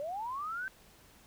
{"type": "linear sweep", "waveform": "sine", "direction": "up", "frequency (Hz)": [554.4, 1568], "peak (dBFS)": -35, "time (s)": [0, 0.68], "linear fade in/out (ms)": 0, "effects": ["pink hiss -60 dBFS RMS until 1.26 s"]}